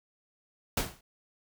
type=noise with exponential decay; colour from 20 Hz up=pink; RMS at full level=-25 dBFS; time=0.77-1.01 s; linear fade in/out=5 ms; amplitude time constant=52 ms; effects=none

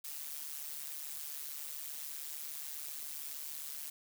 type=noise with amplitude modulation; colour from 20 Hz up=blue; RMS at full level=-40 dBFS; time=0.04-3.9 s; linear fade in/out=5 ms; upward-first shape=sine; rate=147 Hz; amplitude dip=80%; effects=none

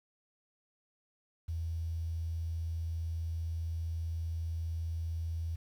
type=tone; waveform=sine; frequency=82.41 Hz; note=E2; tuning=in tune; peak=-33 dBFS; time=1.48-5.56 s; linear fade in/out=10 ms; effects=10-bit

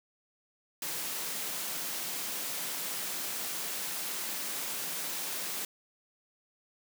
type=high-pass noise; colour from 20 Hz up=white; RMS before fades=-36 dBFS; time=0.82-5.65 s; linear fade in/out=2 ms; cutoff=140 Hz; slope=96 dB/octave; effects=none

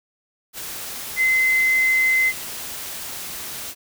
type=tone in noise; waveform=sine; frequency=2057 Hz; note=C7; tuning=30 cents flat; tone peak=-15 dBFS; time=1.16-2.33 s; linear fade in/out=50 ms; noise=white; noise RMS=-32 dBFS; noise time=0.53-3.75 s; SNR=+14 dB; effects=none

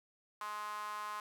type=tone with high-pass filter; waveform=sawtooth; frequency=210 Hz; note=G#3; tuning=19 cents sharp; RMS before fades=-42 dBFS; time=0.41-1.2 s; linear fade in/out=2 ms; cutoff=1100 Hz; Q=7; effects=none

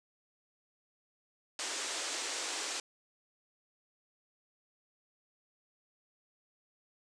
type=band-pass noise; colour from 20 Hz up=white; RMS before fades=-38 dBFS; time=1.59-2.8 s; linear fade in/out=2 ms; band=280 to 8400 Hz; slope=48 dB/octave; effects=none

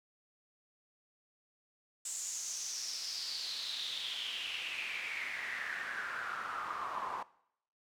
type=noise with band-pass filter sweep; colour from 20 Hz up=pink; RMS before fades=-40 dBFS; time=2.05-7.23 s; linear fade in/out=5 ms; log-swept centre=7600 to 970 Hz; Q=6; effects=noise-tail reverb RT60 0.7 s tail -20 dB re dry

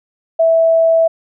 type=tone; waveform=sine; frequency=656 Hz; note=E5; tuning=9 cents flat; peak=-8 dBFS; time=0.39-1.08 s; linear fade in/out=10 ms; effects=none

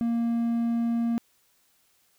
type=tone; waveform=triangle; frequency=233.1 Hz; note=A#3; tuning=in tune; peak=-21 dBFS; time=0.01-1.18 s; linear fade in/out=0 ms; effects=white hiss -66 dBFS RMS until 2.18 s

